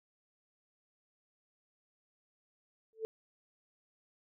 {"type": "tone with exponential growth", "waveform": "sine", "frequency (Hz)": 443.2, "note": "A4", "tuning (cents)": 13, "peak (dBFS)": -30, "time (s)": [2.93, 3.05], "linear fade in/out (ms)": 0, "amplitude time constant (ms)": 24, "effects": []}